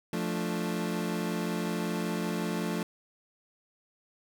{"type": "chord", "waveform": "30% pulse", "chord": "D minor", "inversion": "first", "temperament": "equal with one note detuned", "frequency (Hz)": [174.61, 220, 295.4], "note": ["F3", "A3", "D4"], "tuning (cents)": [0, 0, 10], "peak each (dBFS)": [-30, -31, -35], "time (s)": [0.13, 2.83], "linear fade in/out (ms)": 2, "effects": []}